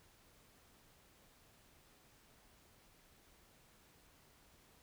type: silence
effects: pink hiss -67 dBFS RMS until 4.82 s